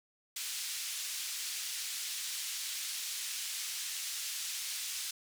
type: band-pass noise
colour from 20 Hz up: white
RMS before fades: -39 dBFS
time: 0.36-5.11 s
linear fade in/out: 5 ms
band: 2600 to 8400 Hz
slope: 12 dB/octave
effects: none